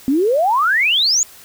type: exponential sweep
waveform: sine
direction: up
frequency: 253 to 7040 Hz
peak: -12 dBFS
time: 0.08-1.23 s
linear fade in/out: 0 ms
effects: white hiss -42 dBFS RMS until 1.44 s